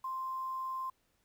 sine tone with quantisation, 1046.5 Hz, C6, in tune, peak -35 dBFS, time 0.04-0.9 s, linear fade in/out 5 ms, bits 10, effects pink hiss -75 dBFS RMS until 1.24 s

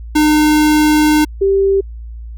square / sine tone pair in turn, 303.6 / 391.5 Hz, D#4 / G4, -42 / -2 cents, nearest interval major third, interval 440 cents, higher second, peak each -9 dBFS, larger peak neither, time 0.15-1.25 / 1.41-1.81 s, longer first, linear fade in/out 10 ms, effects added 57 Hz sine -26 dBFS peak until 2.37 s

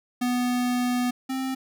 square tone pair in turn, 246.9 / 263 Hz, B3 / C4, 0 / +9 cents, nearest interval minor second, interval 109 cents, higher second, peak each -23 / -27 dBFS, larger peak first, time 0.21-1.11 / 1.29-1.55 s, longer first, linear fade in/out 10 ms, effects none

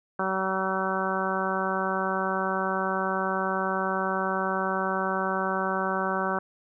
harmonic tone, 190 Hz, F#3, 46 cents sharp, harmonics 1 / 2 / 3 / 4 / 5 / 6 / 7 / 8, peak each -33 / -33 / -33 / -33 / -33 / -33 / -33 / -33 dBFS, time 0.19-6.39 s, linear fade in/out 5 ms, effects none

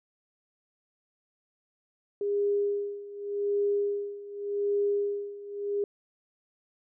sine tone with tremolo, 406.4 Hz, G#4, 38 cents flat, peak -23 dBFS, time 2.21-5.84 s, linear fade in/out 2 ms, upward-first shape sine, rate 0.86 Hz, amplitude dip 85%, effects none

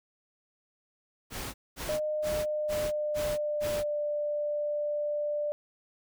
pink noise bursts, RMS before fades -37 dBFS, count 6, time 1.3-3.84 s, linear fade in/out 50 ms, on 240 ms, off 220 ms
sine tone with pitch glide, 610 to 591.6 Hz, D#5 to D5, -34 to +13 cents, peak -28 dBFS, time 1.89-5.52 s, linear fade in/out 0 ms, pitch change -53 cents, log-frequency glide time 2.03-4 s
effects none

